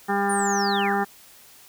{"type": "harmonic tone", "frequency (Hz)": 199.9, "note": "G3", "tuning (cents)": 34, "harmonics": [1, 2, 4, 5, 6, 7, 8, 9], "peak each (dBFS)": [-27, -27, -24, -35, -32, -33, -35, -31], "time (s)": [0.08, 1.05], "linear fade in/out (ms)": 20}
{"type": "linear sweep", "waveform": "sine", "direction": "down", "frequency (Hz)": [9410, 1174.7], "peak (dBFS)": -28, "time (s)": [0.29, 0.95], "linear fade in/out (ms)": 10}
{"effects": ["white hiss -50 dBFS RMS until 1.68 s"]}